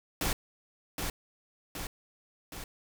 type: noise with echo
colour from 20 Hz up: pink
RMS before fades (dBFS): -30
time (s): 0.21-0.33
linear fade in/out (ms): 2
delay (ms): 770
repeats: 3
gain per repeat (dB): -4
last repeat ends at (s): 2.64
effects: none